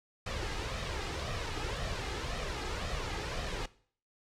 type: noise with flanger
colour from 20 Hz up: pink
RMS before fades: -36 dBFS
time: 0.26-3.66 s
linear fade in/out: 5 ms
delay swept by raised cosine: 1.6 to 2.46 ms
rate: 1.9 Hz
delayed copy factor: +0.55
effects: noise-tail reverb RT60 0.5 s tail -19 dB re dry + low-pass 5000 Hz 12 dB/octave